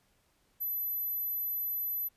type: tone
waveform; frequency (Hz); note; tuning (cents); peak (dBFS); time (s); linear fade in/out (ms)
sine; 12010; F#9; +25; -31; 0.6-2.09; 20
effects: pink hiss -71 dBFS RMS until 2.16 s + resampled to 32000 Hz